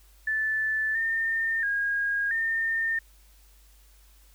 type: tone with pitch steps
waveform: sine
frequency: 1752 / 1813 / 1633 / 1815 Hz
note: A6 / A#6 / G#6 / A#6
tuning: -8 / -49 / -30 / -47 cents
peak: -24 dBFS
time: 0.27-2.99 s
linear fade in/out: 5 ms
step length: 680 ms
effects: added 50 Hz sine -54 dBFS peak until 4.34 s + white hiss -61 dBFS RMS until 4.34 s